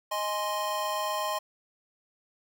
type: chord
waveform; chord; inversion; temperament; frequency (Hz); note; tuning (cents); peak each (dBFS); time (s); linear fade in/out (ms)
square; Ab major; second; equal; 622.3 / 830.6 / 1046.5; Eb5 / Ab5 / C6; 0 / 0 / 0; -34 / -36 / -32; 0.11-1.39; 10
effects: none